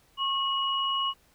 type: tone pair together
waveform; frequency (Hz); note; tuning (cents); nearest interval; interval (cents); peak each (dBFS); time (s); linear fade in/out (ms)
sine; 1091.5 / 2910; C#6 / F#7; -27 / -29; octave + perfect fourth; 1698; -28; 0.17-1.14; 50
effects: pink hiss -63 dBFS RMS until 1.34 s